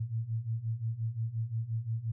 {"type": "beating tone pair", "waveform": "sine", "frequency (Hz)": [110, 115.7], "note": ["A2", "A#2"], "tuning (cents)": [0, -13], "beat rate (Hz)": 5.7, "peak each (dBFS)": [-36, -33], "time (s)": [0, 2.12], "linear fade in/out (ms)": 10, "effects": []}